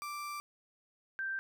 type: tone pair in turn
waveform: 35% pulse / sine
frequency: 1174.7 / 1568 Hz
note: D6 / G6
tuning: 0 / 0 cents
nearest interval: perfect fourth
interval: 500 cents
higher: second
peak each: -37 / -34 dBFS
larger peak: second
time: 0.02-0.4 / 1.19-1.39 s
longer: first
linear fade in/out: 0 ms
effects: none